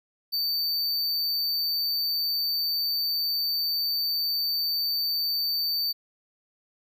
square tone, 4579 Hz, D8, 45 cents flat, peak -25 dBFS, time 0.32-5.93 s, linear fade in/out 20 ms, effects none

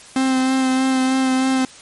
45% pulse tone with vibrato, 261.6 Hz, C4, in tune, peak -15 dBFS, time 0.16-1.65 s, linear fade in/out 2 ms, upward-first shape sine, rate 3.2 Hz, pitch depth 16 cents each way, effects white hiss -42 dBFS RMS until 1.81 s + MP3 48 kbps

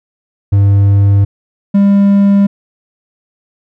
triangle tone pair in turn, 99.9 / 199.8 Hz, G2 / G3, +33 / +33 cents, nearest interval octave, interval 1200 cents, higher second, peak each -3 dBFS, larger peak neither, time 0.52-1.25 / 1.74-2.47 s, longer neither, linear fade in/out 10 ms, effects none

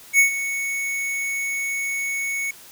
square tone with ADSR envelope, 2217 Hz, C#7, in tune, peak -11 dBFS, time 0.13-2.51 s, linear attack 59 ms, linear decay 110 ms, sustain -13 dB, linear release 6 ms, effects white hiss -45 dBFS RMS until 2.71 s

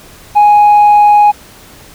triangle tone with tanh clipping, 830.6 Hz, G#5, in tune, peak -3 dBFS, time 0.35-1.32 s, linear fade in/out 20 ms, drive 6 dB, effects pink hiss -37 dBFS RMS until 1.94 s

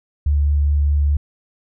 sine tone with vibrato, 72.6 Hz, D2, 19 cents flat, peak -13 dBFS, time 0.26-1.17 s, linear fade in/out 5 ms, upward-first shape sine, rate 4.8 Hz, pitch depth 10 cents each way, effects none

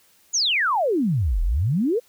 sine exponential two-way sweep, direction down then up, 7060 to 37.37 to 517 Hz, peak -18 dBFS, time 0.33-2 s, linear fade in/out 20 ms, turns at 1.42 s, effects white hiss -58 dBFS RMS until 2.08 s

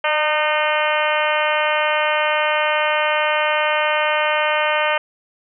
harmonic tone with a mistuned harmonic, 305.5 Hz, D#4, 32 cents flat, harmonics 2 / 3 / 4 / 5 / 6 / 7 / 8 / 9 / 10, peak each -21 / -23 / -24 / -25 / -26 / -26 / -27 / -28 / -28 dBFS, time 0.04-4.98 s, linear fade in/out 5 ms, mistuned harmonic 2, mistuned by -23 cents, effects none

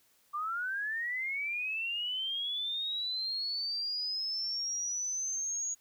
sine linear sweep, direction up, 1162 to 6720 Hz, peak -32 dBFS, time 0.33-5.75 s, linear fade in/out 20 ms, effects white hiss -68 dBFS RMS until 5.8 s

